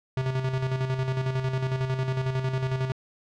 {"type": "tone with tremolo", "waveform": "square", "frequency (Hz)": 130.81, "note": "C3", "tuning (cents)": 0, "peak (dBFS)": -24, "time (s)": [0.17, 2.92], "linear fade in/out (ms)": 2, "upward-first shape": "square", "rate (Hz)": 11, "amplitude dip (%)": 50, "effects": ["low-pass 4000 Hz 12 dB/octave"]}